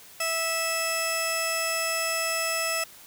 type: tone pair together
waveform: 15% pulse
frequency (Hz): 655 / 2620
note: E5 / E7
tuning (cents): -11 / -11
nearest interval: 2 octaves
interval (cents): 2400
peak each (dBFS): -22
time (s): 0.2-2.84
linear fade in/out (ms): 5
effects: white hiss -49 dBFS RMS until 3.06 s